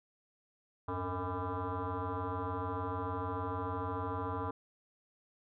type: tone with frequency modulation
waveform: sine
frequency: 450.8 Hz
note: A4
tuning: 42 cents sharp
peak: -33 dBFS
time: 0.88-4.51 s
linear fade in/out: 5 ms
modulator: 183 Hz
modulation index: 4.3
effects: tanh soft clip ceiling -29 dBFS